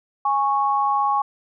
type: tone pair together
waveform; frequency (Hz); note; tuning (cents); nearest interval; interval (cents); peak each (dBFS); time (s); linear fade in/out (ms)
sine; 827 / 1103.9; G#5 / C#6; -8 / -8; perfect fourth; 500; -20; 0.25-1.22; 5
effects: none